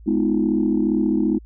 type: chord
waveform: sine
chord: F half-diminished seventh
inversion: first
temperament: just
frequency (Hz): 209.5 / 251.4 / 314.3 / 349.2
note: Ab3 / Cb4 / Eb4 / F4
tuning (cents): +15 / +31 / +18 / 0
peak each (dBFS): -21 / -22 / -20 / -25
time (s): 0.06-1.39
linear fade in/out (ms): 20
effects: tanh soft clip ceiling -8 dBFS + added 55 Hz sine -40 dBFS peak until 1.45 s